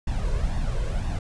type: noise with flanger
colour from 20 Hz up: brown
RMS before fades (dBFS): -25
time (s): 0.07-1.19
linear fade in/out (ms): 5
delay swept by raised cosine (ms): 1.1 to 1.96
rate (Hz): 2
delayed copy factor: +0.65
effects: resampled to 22050 Hz